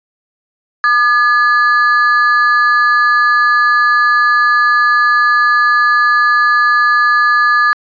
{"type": "ring-modulated tone", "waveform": "triangle", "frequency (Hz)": 1454, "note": "F#6", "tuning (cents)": -31, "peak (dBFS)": -3, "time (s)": [0.84, 7.73], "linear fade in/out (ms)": 0, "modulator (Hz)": 246, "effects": ["resampled to 11025 Hz"]}